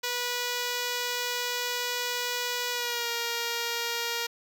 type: tone with pitch glide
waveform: 5% pulse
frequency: 488.6 to 469.2 Hz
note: B4 to A#4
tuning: -19 to +11 cents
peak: -17 dBFS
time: 0.03-4.27 s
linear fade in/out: 10 ms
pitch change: -70 cents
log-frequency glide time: 2.71-3.09 s
effects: none